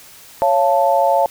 sine chord, Db augmented, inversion none, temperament equal with one note detuned, 554.4 / 687.6 / 880 Hz, Db5 / F5 / A5, 0 / -27 / 0 cents, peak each -16 dBFS, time 0.42-1.26 s, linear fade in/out 0 ms, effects white hiss -42 dBFS RMS until 1.3 s

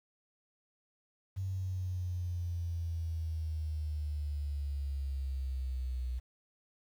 sine exponential sweep, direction down, 95.9 to 61.74 Hz, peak -33 dBFS, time 1.36-6.2 s, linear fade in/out 20 ms, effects 10-bit

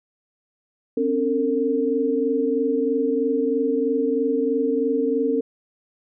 sine tone cluster, 260.9 / 284 / 455 Hz, C4 / C#4 / A#4, -5 / +42 / -42 cents, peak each -24 / -25 / -21 dBFS, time 0.97-5.41 s, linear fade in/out 5 ms, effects none

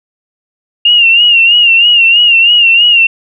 sine tone with vibrato, 2800 Hz, F7, 4 cents sharp, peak -3 dBFS, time 0.85-3.07 s, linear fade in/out 5 ms, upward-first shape sine, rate 3.1 Hz, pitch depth 70 cents each way, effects none

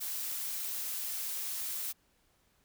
blue noise, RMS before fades -37 dBFS, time 0-1.93 s, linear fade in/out 20 ms, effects pink hiss -71 dBFS RMS until 2.64 s

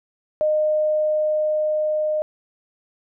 sine tone with level ramp, 613 Hz, D#5, 26 cents flat, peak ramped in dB -16 to -19 dBFS, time 0.41-2.22 s, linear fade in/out 0 ms, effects none

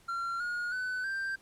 triangle tone with pitch steps, 1372 / 1436.9 / 1504.8 / 1576 Hz, F6 / F6 / F#6 / G6, -31 / +49 / +29 / +9 cents, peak -30 dBFS, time 0.08-1.36 s, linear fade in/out 10 ms, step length 320 ms, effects pink hiss -62 dBFS RMS until 1.41 s + low-pass 12000 Hz 12 dB/octave

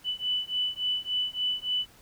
sine beating tone pair, 2983 / 2986.5 Hz, F#7 / F#7, +13 / +15 cents, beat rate 3.5 Hz, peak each -30 dBFS, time 0.04-1.86 s, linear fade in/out 50 ms, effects pink hiss -56 dBFS RMS until 2.01 s

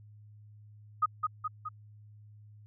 sine tone with echo, 1249 Hz, D#6, 6 cents sharp, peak -22 dBFS, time 1.02-1.06 s, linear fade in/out 10 ms, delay 210 ms, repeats 3, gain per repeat -4 dB, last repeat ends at 1.69 s, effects added 105 Hz sine -51 dBFS peak until 2.66 s

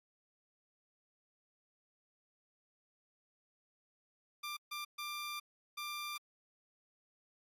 15% pulse tone bursts at uneven times, 1188 Hz, D6, 20 cents sharp, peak -34 dBFS, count 4, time 4.43-4.57 / 4.71-4.85 / 4.98-5.4 / 5.77-6.18 s, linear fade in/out 10 ms, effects AAC 64 kbps

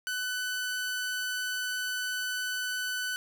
sawtooth tone, 1499 Hz, F#6, 22 cents sharp, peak -27 dBFS, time 0.07-3.16 s, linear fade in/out 0 ms, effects none

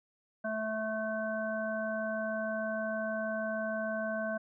harmonic tone, 218.4 Hz, A3, 13 cents flat, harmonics 1 / 3 / 5 / 7, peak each -38 / -34 / -45 / -38 dBFS, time 0.44-4.38 s, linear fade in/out 10 ms, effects none

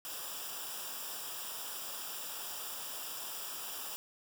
white noise with comb filter, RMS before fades -42 dBFS, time 0.05-3.96 s, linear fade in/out 0 ms, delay 0.47 ms, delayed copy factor -0.75, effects none

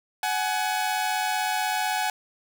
sawtooth tone pair together, 747.1 / 843 Hz, F#5 / G#5, +17 / +26 cents, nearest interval major second, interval 209 cents, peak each -23 dBFS, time 0.23-2.1 s, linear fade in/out 2 ms, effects none

